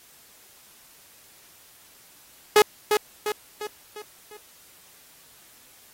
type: tone with echo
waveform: sawtooth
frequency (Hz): 421.2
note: G#4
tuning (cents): +24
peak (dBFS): -8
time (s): 2.56-2.62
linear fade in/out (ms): 2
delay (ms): 350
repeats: 5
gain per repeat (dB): -6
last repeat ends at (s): 4.37
effects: white hiss -53 dBFS RMS until 5.93 s + AAC 48 kbps